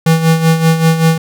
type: tone with tremolo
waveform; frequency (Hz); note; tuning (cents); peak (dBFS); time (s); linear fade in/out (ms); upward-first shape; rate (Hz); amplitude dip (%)
square; 162.5; E3; -24; -6; 0.06-1.18; 5; sine; 5.2; 65
effects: none